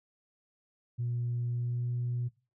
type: tone with pitch glide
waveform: sine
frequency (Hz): 120.3 to 121.63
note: B2 to B2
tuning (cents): -45 to -26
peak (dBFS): -29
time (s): 0.98-2.29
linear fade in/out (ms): 20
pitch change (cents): +19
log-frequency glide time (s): 1.48-1.91
effects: noise-tail reverb RT60 0.3 s tail -19 dB re dry + tanh soft clip ceiling -26 dBFS